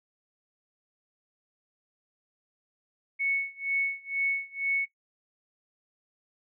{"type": "tone with tremolo", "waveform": "sine", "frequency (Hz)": 2211, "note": "C#7", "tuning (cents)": -5, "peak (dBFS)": -23, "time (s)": [3.19, 4.86], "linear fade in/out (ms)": 20, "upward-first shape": "sine", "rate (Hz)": 2.1, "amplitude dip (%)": 95, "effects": ["noise-tail reverb RT60 0.1 s tail -18 dB re dry"]}